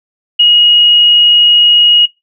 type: tone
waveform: sine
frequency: 2887 Hz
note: F#7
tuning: 43 cents flat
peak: -3 dBFS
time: 0.39-2.06 s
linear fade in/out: 10 ms
effects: noise-tail reverb RT60 0.2 s tail -20 dB re dry